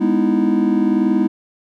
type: chord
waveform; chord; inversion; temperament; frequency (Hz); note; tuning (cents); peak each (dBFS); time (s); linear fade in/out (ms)
triangle; E major seventh; first; just; 206 / 247.2 / 309 / 329.6; G#3 / B3 / D#4 / E4; -14 / +2 / -12 / 0; -17; 0-1.28; 20
effects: none